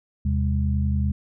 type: tone cluster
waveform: sine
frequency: 78.6 / 128.9 / 201.9 Hz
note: D#2 / C3 / G#3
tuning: +18 / -26 / -49 cents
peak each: -21 / -27 / -27 dBFS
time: 0.25-1.12 s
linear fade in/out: 5 ms
effects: none